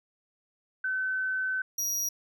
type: tone pair in turn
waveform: sine / 40% pulse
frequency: 1523 / 5750 Hz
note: F#6 / F8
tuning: +50 / +50 cents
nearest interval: octave + major seventh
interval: 2300 cents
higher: second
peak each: -27 dBFS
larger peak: neither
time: 0.84-1.62 / 1.78-2.09 s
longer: first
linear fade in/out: 5 ms
effects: none